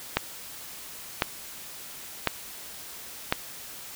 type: click train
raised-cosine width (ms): 0.3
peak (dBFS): -5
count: 4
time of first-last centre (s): 0.17-3.325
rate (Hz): 0.951
effects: white hiss -42 dBFS RMS until 3.95 s